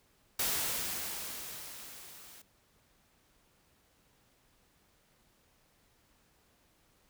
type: noise with level ramp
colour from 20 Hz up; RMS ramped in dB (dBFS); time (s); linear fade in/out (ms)
white; -31 to -54; 0.39-2.42; 5
effects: pink hiss -69 dBFS RMS until 7.09 s

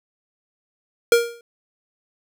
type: tone with exponential decay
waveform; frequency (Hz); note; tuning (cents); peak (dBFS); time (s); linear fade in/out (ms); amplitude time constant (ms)
square; 470; A#4; +14; -9; 1.12-1.41; 2; 63
effects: none

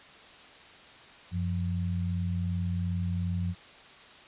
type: tone pair together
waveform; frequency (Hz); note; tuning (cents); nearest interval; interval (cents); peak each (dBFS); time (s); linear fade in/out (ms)
sine; 92.5 / 175.22; F#2 / F3; 0 / +6; major seventh; 1106; -29 / -32; 1.31-3.55; 50
effects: white hiss -51 dBFS RMS until 4.27 s + resampled to 8000 Hz

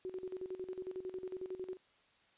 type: tone with tremolo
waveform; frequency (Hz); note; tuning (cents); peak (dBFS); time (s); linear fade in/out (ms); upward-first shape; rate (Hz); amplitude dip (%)
sine; 371.4; F#4; +7; -38; 0.05-1.77; 0; square; 11; 75
effects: white hiss -69 dBFS RMS until 2.37 s + resampled to 8000 Hz

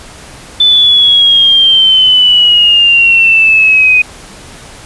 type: exponential sweep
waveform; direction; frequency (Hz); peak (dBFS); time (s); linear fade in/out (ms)
sine; down; 3520 to 2489; -3; 0.6-4.02; 5
effects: pink hiss -32 dBFS RMS until 4.85 s + resampled to 24000 Hz

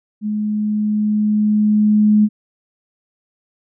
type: tone with level ramp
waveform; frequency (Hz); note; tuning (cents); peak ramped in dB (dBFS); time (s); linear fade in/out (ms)
sine; 211.3; G#3; +30; -18 to -8; 0.21-2.29; 50
effects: none

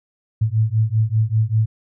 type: beating tone pair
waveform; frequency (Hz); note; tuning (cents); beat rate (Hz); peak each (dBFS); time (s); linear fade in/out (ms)
sine; 107.6 / 112.7; A2 / A2; -38 / +42; 5.1; -18; 0.41-1.66; 10
effects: none

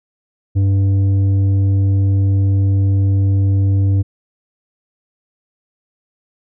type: tone with tanh clipping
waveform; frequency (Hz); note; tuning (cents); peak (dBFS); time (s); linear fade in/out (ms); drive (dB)
sine; 97.8; G2; -4; -12; 0.55-4.03; 20; 7
effects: none

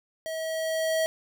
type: tone with level ramp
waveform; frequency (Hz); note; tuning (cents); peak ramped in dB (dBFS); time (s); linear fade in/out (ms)
square; 642; E5; -46; -32 to -23; 0.26-1.06; 0
effects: none

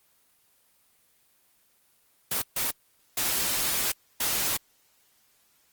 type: noise bursts at uneven times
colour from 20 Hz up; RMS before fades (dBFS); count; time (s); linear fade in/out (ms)
white; -27; 4; 2.31-2.42 / 2.56-2.71 / 3.17-3.92 / 4.2-4.57; 5
effects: white hiss -65 dBFS RMS until 5.72 s + Opus 24 kbps

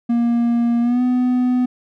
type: tone with pitch glide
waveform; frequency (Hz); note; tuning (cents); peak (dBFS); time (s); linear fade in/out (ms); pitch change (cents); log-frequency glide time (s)
triangle; 235.9 to 249.8; A#3 to B3; +21 to +20; -12; 0.09-1.66; 10; +99; 0.81-1.02
effects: none

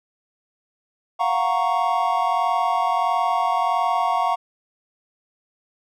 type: chord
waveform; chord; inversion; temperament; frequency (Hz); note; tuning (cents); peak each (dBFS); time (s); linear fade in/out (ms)
triangle; Gb major seventh; third; equal; 698.5 / 740 / 932.3 / 1108.7; F5 / Gb5 / Bb5 / Db6; 0 / 0 / 0 / 0; -22; 1.19-4.36; 20
effects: none

